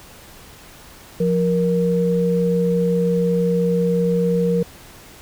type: tone pair together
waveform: sine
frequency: 175.58 / 470.1 Hz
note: F3 / A#4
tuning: +10 / +15 cents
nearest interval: octave + perfect fourth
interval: 1705 cents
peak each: -18 dBFS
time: 1.2-4.63 s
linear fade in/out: 5 ms
effects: pink hiss -43 dBFS RMS until 5.21 s